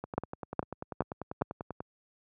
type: two click trains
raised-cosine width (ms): 1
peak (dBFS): -23 / -13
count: 19 / 4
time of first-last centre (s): 0.04-1.805 / 0.18-1.42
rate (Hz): 10.2 / 2.42
effects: high-pass 80 Hz 12 dB/octave